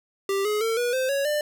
square tone with pitch steps, 393.2 / 421.4 / 451.7 / 484.1 / 518.8 / 556.1 / 596 Hz, G4 / G#4 / A4 / B4 / C5 / C#5 / D5, +5 / +25 / +45 / -35 / -15 / +5 / +25 cents, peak -23 dBFS, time 0.29-1.41 s, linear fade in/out 2 ms, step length 160 ms, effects none

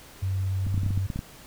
sine tone with pitch glide, 95.3 to 95.96 Hz, G2 to G2, -48 to -36 cents, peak -24 dBFS, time 0.22-1.07 s, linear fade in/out 10 ms, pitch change +12 cents, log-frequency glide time 0.54-0.7 s
clicks, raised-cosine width 5 ms, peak -18 dBFS, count 10, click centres 0.667 / 0.744 / 0.778 / 0.833 / 0.863 / 0.906 / 0.976 / 1.102 / 1.16 / 1.191 s
effects pink hiss -48 dBFS RMS until 1.46 s

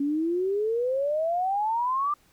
sine exponential sweep, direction up, 277.2 to 1200 Hz, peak -23 dBFS, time 0-2.14 s, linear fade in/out 5 ms, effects pink hiss -62 dBFS RMS until 2.32 s

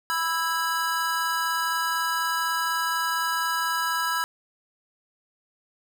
square chord, E major, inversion second, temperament equal with one note detuned, 987.8 / 1318.5 / 1638.3 Hz, B5 / E6 / G#6, 0 / 0 / -24 cents, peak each -29 dBFS, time 0.1-4.24 s, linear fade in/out 0 ms, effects none

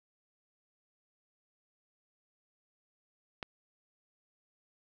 click, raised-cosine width 0.3 ms, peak -21 dBFS, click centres 3.428 s, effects none

